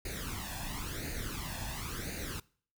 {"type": "noise with flanger", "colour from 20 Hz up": "pink", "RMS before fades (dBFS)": -39, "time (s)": [0.05, 2.4], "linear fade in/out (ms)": 5, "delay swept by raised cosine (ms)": [0.45, 1.18], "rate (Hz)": 0.96, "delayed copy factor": 0.75, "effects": ["noise-tail reverb RT60 0.5 s tail -23 dB re dry"]}